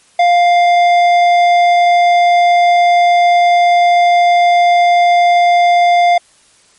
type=tone with tanh clipping; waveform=sine; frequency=700 Hz; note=F5; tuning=4 cents sharp; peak=-8 dBFS; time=0.19-6.18 s; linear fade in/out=5 ms; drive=12 dB; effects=white hiss -49 dBFS RMS until 6.78 s + MP3 48 kbps